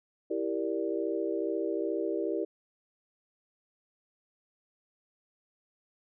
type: chord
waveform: sine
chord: E half-diminished seventh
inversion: none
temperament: equal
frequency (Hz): 329.6 / 392 / 466.2 / 587.3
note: E4 / G4 / Bb4 / D5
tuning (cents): 0 / 0 / 0 / 0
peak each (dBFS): -33 / -33 / -35 / -37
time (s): 0.3-2.45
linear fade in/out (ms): 10
effects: none